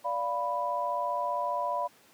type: chord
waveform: sine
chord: B diminished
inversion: first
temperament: equal with one note detuned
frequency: 583.6 / 698.5 / 987.8 Hz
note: D5 / F5 / B5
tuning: -11 / 0 / 0 cents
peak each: -34 / -34 / -30 dBFS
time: 0.04-1.88 s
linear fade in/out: 20 ms
effects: pink hiss -59 dBFS RMS until 2.13 s + high-pass 200 Hz 12 dB/octave